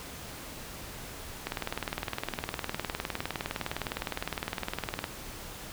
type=click train; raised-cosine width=0.3 ms; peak=-15 dBFS; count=71; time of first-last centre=1.47-5.041 s; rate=19.6 Hz; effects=pink hiss -43 dBFS RMS until 5.72 s